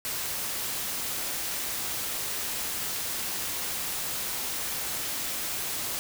white noise, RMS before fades -32 dBFS, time 0.05-5.99 s, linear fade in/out 0 ms, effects none

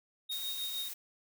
triangle tone with tremolo, 3729 Hz, A#7, in tune, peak -33 dBFS, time 0.29-0.89 s, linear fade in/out 10 ms, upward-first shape sine, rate 6.5 Hz, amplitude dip 45%
blue noise, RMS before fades -42 dBFS, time 0.31-0.94 s, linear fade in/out 10 ms
effects none

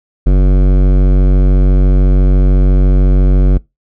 sine tone with hard clipping, 47 Hz, F#1, 28 cents sharp, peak -7 dBFS, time 0.26-3.58 s, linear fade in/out 10 ms, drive 16 dB, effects noise-tail reverb RT60 0.2 s tail -23 dB re dry

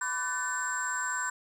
sine tone cluster, 1002 / 1158 / 1511 / 1764 / 7510 Hz, B5 / D6 / F#6 / A6 / A#8, +25 / -25 / +36 / +4 / +12 cents, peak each -35 / -38 / -32 / -39 / -34 dBFS, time 0.01-1.3 s, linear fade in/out 5 ms, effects tanh soft clip ceiling -23 dBFS + 10-bit

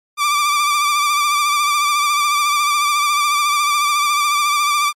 sawtooth tone with vibrato, 1174.7 Hz, D6, in tune, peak -10 dBFS, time 0.17-4.93 s, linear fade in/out 50 ms, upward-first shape sine, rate 14 Hz, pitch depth 41 cents each way, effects low-pass 12000 Hz 12 dB/octave + MP3 64 kbps

